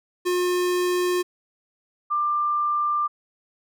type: tone pair in turn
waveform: square / sine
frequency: 358.5 / 1188.9 Hz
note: F4 / D6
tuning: +45 / +21 cents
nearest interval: octave + major sixth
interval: 2076 cents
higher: second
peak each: -21 / -20 dBFS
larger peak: second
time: 0.25-1.23 / 2.1-3.08 s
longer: neither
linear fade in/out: 20 ms
effects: none